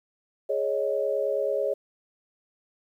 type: chord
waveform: sine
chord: Ab suspended fourth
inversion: none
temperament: just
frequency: 415.3 / 553.7 / 623 Hz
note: Ab4 / Db5 / Eb5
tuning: 0 / -2 / +2 cents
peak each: -29 / -26 / -30 dBFS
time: 0.49-1.74 s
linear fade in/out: 10 ms
effects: 10-bit